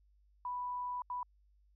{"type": "tone bursts at uneven times", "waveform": "sine", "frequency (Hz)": 987.8, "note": "B5", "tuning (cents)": 0, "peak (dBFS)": -36, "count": 2, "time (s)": [[0.45, 1.02], [1.1, 1.23]], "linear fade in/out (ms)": 2, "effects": ["added 50 Hz sine -65 dBFS peak until 1.75 s"]}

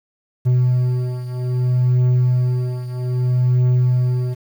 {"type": "beating tone pair", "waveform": "triangle", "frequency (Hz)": [125, 125.62], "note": ["B2", "B2"], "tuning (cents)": [21, 30], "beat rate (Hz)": 0.62, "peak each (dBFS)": [-14, -18], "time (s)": [0.45, 4.35], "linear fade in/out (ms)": 20, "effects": ["8-bit"]}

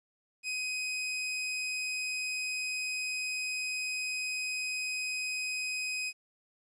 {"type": "tone", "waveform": "sawtooth", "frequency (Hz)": 2512, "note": "D#7", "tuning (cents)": 16, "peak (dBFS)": -29, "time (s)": [0.43, 6.13], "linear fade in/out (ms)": 50, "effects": ["resampled to 22050 Hz", "11-bit"]}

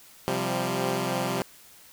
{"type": "chord", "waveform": "10% pulse", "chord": "C suspended fourth", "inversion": "none", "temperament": "equal with one note detuned", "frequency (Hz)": [130.13, 174.61, 196], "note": ["C3", "F3", "G3"], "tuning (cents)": [-9, 0, 0], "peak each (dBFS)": -22, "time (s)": [0.28, 1.42], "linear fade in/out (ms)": 0, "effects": ["white hiss -52 dBFS RMS until 1.92 s"]}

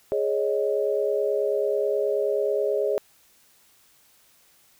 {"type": "chord", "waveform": "sine", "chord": "Ab suspended fourth", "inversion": "none", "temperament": "just", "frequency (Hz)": [415.3, 553.7, 623], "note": ["Ab4", "Db5", "Eb5"], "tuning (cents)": [0, -2, 2], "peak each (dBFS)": [-24, -26, -28], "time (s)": [0.12, 2.98], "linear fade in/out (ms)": 0, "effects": ["white hiss -59 dBFS RMS until 4.79 s"]}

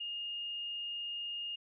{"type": "tone", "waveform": "sine", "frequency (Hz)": 2838, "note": "F7", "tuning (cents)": 27, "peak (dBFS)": -37, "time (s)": [0, 1.56], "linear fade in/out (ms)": 10, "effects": []}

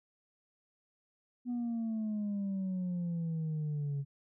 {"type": "exponential sweep", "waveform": "sine", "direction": "down", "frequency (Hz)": [246.9, 138.59], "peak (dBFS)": -30, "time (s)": [1.45, 4.05], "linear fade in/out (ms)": 50, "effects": ["tanh soft clip ceiling -31 dBFS"]}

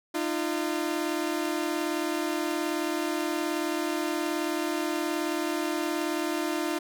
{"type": "tone pair together", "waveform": "sawtooth", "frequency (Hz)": [304.7, 343.5], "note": ["D#4", "F4"], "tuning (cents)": [-36, -29], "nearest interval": "major second", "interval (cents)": 207, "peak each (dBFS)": -26, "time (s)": [0.14, 6.79], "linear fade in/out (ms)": 10, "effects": []}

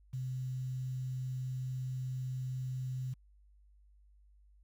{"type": "tone with quantisation", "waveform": "sine", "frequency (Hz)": 128.9, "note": "C3", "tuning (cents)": -26, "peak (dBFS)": -35, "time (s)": [0.13, 3.14], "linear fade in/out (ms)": 10, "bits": 10, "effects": ["added 50 Hz sine -60 dBFS peak until 4.63 s"]}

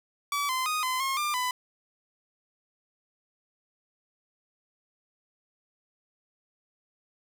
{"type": "tone with pitch steps", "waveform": "sawtooth", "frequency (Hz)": [1147, 1032, 1242, 1024, 1076, 1195, 1001], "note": ["D6", "C6", "D#6", "C6", "C6", "D6", "B5"], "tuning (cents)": [-41, -24, -3, -38, 48, 30, 23], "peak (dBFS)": -23, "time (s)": [0.32, 1.51], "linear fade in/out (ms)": 2, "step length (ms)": 170, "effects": []}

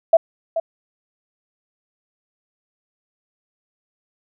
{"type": "tone with echo", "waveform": "sine", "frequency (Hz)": 659.3, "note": "E5", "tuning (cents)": 0, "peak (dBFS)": -7, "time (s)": [0.13, 0.17], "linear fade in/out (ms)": 5, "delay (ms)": 430, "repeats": 1, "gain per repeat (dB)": -11, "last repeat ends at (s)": 0.6, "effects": []}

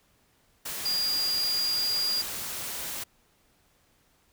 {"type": "tone in noise", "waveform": "sine", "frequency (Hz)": 4820, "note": "D8", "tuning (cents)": 44, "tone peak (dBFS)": -25, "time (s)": [0.85, 2.22], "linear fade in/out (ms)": 10, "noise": "white", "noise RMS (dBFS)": -35, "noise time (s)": [0.65, 3.04], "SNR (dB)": 7, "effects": ["pink hiss -66 dBFS RMS until 4.32 s"]}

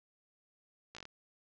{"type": "slowing click train", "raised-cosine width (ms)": 0.2, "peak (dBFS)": -30, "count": 6, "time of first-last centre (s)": [0.95, 1.054], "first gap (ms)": 16, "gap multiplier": 1.13, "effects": ["resampled to 16000 Hz", "10-bit"]}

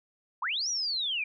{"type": "linear two-way sweep", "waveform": "sine", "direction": "up then down", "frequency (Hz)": [856, 5920, 2330], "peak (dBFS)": -28, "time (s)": [0.42, 1.24], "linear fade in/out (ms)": 5, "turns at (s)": 0.69, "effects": []}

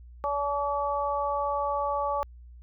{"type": "harmonic tone", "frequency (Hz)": 285.9, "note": "D4", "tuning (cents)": -46, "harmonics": [2, 3, 4], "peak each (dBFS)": [-30, -30, -30], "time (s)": [0.24, 2.23], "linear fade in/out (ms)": 0, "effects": ["added 60 Hz sine -45 dBFS peak until 2.62 s"]}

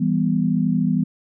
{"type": "chord", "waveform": "sine", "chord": "E minor", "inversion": "none", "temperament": "just", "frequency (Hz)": [164.81, 197.78, 247.2], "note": ["E3", "G3", "B3"], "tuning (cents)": [0, 16, 2], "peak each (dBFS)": -21, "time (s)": [0, 1.04], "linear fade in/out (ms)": 10, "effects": []}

